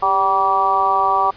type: harmonic tone with a mistuned harmonic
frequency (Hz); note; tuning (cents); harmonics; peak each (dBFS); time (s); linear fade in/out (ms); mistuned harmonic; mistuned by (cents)
192.6; G3; -30; 2 / 3 / 4 / 5 / 6; -27 / -28 / -18 / -19 / -17; 0.02-1.31; 10; 2; +46
effects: pink hiss -43 dBFS RMS until 1.36 s + resampled to 11025 Hz